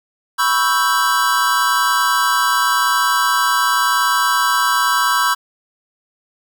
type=chord; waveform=square; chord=C# half-diminished seventh; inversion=third; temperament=equal; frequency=987.8 / 1108.7 / 1318.5 / 1568 Hz; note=B5 / C#6 / E6 / G6; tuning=0 / 0 / 0 / 0 cents; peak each=-20 dBFS; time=0.38-5.35 s; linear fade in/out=20 ms; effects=none